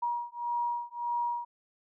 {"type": "beating tone pair", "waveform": "sine", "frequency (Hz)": [953, 954.7], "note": ["A#5", "A#5"], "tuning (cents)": [38, 41], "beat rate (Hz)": 1.7, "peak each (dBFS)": [-33, -33], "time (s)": [0.02, 1.45], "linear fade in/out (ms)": 10, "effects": []}